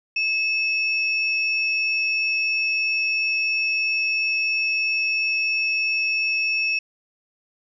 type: tone pair together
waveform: sine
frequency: 2598 / 5505 Hz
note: E7 / F8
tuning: -26 / -26 cents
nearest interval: octave + minor second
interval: 1300 cents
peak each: -20 / -30 dBFS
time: 0.16-6.79 s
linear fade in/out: 5 ms
effects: none